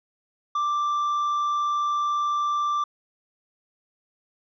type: tone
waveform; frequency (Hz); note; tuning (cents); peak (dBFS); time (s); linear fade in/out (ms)
triangle; 1177; D6; +3; -20; 0.55-2.84; 5
effects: resampled to 16000 Hz